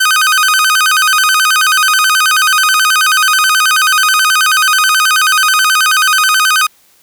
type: tone with vibrato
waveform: sawtooth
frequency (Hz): 1381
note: F6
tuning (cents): -20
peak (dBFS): -4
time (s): 0-6.67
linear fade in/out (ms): 10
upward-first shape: square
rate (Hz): 9.3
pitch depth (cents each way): 180
effects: white hiss -49 dBFS RMS until 7.02 s